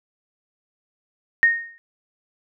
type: tone with exponential decay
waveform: sine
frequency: 1852 Hz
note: A#6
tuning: 12 cents flat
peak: -9 dBFS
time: 1.43-1.78 s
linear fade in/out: 0 ms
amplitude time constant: 75 ms
effects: none